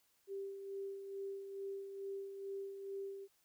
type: tone with tremolo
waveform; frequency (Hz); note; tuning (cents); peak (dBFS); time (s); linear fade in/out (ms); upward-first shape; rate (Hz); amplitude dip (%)
sine; 393.1; G4; +5; -40; 0.27-3.28; 50; sine; 2.3; 50
effects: white hiss -75 dBFS RMS until 3.44 s